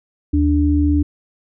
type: tone pair together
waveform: sine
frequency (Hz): 77.51 / 292.9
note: D#2 / D4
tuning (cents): -6 / -5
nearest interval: octave + major seventh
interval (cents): 2301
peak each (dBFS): -15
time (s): 0.33-1.03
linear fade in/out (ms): 10
effects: none